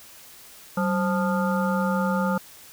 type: harmonic tone with a mistuned harmonic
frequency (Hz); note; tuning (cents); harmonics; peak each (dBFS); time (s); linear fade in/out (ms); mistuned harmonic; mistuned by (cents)
175.5; F3; +9; 1 / 3 / 5 / 7 / 8; -23 / -28 / -30 / -31 / -32; 0.77-2.38; 5; 1; +140
effects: white hiss -47 dBFS RMS until 2.72 s